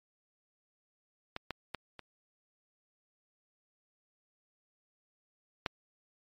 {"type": "clicks", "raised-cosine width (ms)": 0.3, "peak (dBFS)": [-21, -19, -20, -29, -15], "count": 5, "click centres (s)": [1.364, 1.507, 1.747, 1.993, 5.662], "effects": ["MP3 64 kbps"]}